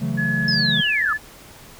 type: chord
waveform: triangle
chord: F# minor seventh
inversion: second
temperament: equal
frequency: 138.59 / 164.81 / 185 / 220 Hz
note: C#3 / E3 / F#3 / A3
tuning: 0 / 0 / 0 / 0 cents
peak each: -24 / -25 / -26 / -24 dBFS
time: 0-0.82 s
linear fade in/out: 20 ms
type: tone with pitch glide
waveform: sine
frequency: 1698 to 1730.7 Hz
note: G#6 to A6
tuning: +38 to -29 cents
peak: -21 dBFS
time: 0.17-1.18 s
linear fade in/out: 20 ms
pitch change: +33 cents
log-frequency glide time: 0.81-1.03 s
type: linear sweep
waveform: sine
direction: down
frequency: 5274 to 1197 Hz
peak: -19 dBFS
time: 0.48-1.13 s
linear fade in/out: 2 ms
effects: pink hiss -44 dBFS RMS until 1.79 s